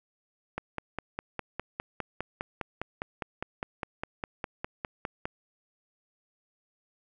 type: click train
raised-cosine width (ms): 0.5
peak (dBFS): -17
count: 24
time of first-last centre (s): 0.58-5.255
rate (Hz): 4.92
effects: none